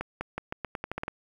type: accelerating click train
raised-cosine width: 0.5 ms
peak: -17 dBFS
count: 11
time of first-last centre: 0.01-1.081 s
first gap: 200 ms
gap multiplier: 0.85
effects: 8-bit